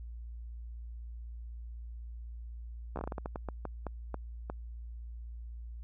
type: slowing click train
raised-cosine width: 1 ms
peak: -23 dBFS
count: 15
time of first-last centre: 2.96-4.499 s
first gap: 13 ms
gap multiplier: 1.29
effects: added 58 Hz sine -41 dBFS peak until 5.83 s